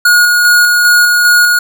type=tone with tremolo; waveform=square; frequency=1443 Hz; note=F#6; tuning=44 cents flat; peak=-5 dBFS; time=0.05-1.59 s; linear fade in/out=5 ms; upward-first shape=square; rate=2.5 Hz; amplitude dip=25%; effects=none

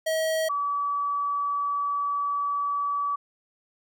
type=tone pair in turn; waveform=square / sine; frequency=639 / 1146.2 Hz; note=D#5 / D6; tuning=+46 / -42 cents; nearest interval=minor seventh; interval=1012 cents; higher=second; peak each=-24 dBFS; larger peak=neither; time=0.06-0.49 / 0.49-3.16 s; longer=second; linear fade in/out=10 ms; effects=none

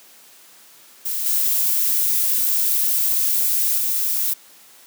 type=noise with level steps; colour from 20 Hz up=violet; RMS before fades=-24 / -19 / -21 dBFS; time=1.05-4.34 s; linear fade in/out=10 ms; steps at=1.26 / 3.78 s; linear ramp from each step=2 ms; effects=white hiss -48 dBFS RMS until 4.86 s + high-pass 200 Hz 12 dB/octave

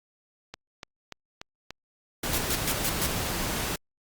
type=click train; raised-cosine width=0.2 ms; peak=-20 dBFS; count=5; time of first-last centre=0.54-1.706 s; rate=3.43 Hz
type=noise; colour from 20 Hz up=pink; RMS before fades=-30 dBFS; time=2.23-3.76 s; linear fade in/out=5 ms
type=noise bursts; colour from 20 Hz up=white; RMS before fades=-28 dBFS; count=5; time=2.33-3.065 s; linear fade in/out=2 ms; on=51 ms; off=120 ms
effects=Opus 48 kbps

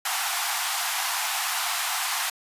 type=high-pass noise; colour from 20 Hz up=pink; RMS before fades=-27 dBFS; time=0.05-2.3 s; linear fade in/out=5 ms; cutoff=700 Hz; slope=96 dB/octave; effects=resampled to 32000 Hz

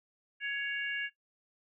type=harmonic tone; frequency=558 Hz; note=C#5; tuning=11 cents sharp; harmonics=3 / 4 / 5; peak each=-34 / -39 / -38 dBFS; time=0.4-1.1 s; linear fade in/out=50 ms; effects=noise-tail reverb RT60 0.1 s tail -17 dB re dry

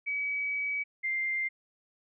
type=tone pair in turn; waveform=sine; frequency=2277 / 2097 Hz; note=C#7 / C7; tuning=+46 / +3 cents; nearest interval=minor second; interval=143 cents; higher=first; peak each=-29 / -28 dBFS; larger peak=second; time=0.06-0.84 / 1.03-1.49 s; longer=first; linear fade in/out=20 ms; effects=none

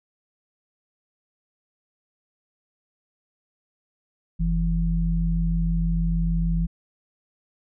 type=tone pair together; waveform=sine; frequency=46.72 / 166.5 Hz; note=F#1 / E3; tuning=+18 / +18 cents; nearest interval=octave + minor seventh; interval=2200 cents; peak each=-22 / -23 dBFS; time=4.39-6.67 s; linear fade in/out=20 ms; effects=none

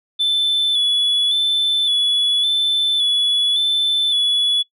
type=tone with vibrato; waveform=sine; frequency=3466 Hz; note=A7; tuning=27 cents flat; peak=-12 dBFS; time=0.19-4.63 s; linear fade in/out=20 ms; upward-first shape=square; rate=0.89 Hz; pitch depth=30 cents each way; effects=noise-tail reverb RT60 0.1 s tail -23 dB re dry + tanh soft clip ceiling -13 dBFS

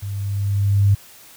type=tone with level ramp; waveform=sine; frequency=100 Hz; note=G2; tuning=35 cents sharp; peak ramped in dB=-25 to -10 dBFS; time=0.02-0.95 s; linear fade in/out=10 ms; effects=white hiss -45 dBFS RMS until 1.36 s

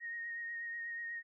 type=tone with vibrato; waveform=sine; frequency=1864.7 Hz; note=A#6; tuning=in tune; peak=-39 dBFS; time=0-1.23 s; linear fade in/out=50 ms; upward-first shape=triangle; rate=8.2 Hz; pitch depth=22 cents each way; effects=none

